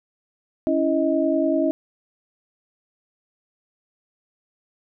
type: tone cluster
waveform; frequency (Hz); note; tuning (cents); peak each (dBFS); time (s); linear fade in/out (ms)
sine; 279 / 329.4 / 630; C#4 / E4 / D#5; +11 / -1 / +21; -22; 0.67-1.71; 0
effects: none